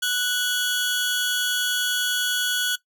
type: tone pair together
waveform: sawtooth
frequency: 1480 / 3350 Hz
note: F#6 / G#7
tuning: 0 / +14 cents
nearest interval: octave + major second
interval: 1414 cents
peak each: -20 / -22 dBFS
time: 0.02-2.76 s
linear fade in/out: 10 ms
effects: noise-tail reverb RT60 0.1 s tail -17 dB re dry